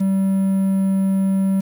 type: tone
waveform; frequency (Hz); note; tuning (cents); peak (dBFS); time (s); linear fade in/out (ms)
triangle; 192.9; G3; -28; -13; 0-1.61; 10
effects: 7-bit